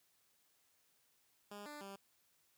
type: tone with pitch steps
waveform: 10% pulse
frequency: 204.9 / 295.5 / 197 Hz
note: G#3 / D4 / G3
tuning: -23 / +11 / +9 cents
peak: -40 dBFS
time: 1.51-1.96 s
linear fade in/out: 5 ms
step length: 150 ms
effects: white hiss -75 dBFS RMS until 2.57 s + high-pass 60 Hz 12 dB/octave